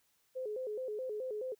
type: tone with vibrato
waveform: sine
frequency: 467.4 Hz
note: A#4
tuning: 5 cents sharp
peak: -36 dBFS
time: 0.35-1.55 s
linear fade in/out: 20 ms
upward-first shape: square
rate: 4.7 Hz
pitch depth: 170 cents each way
effects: white hiss -74 dBFS RMS until 1.59 s